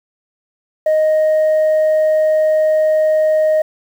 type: tone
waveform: sine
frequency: 622.3 Hz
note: D#5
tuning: in tune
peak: -8 dBFS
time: 0.86-3.62 s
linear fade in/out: 5 ms
effects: tanh soft clip ceiling -9 dBFS + 7-bit